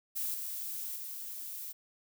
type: noise with level steps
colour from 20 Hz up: violet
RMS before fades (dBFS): -35 / -39 / -42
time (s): 0.15-1.73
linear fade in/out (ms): 20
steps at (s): 0.34 / 0.96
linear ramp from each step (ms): 2
effects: none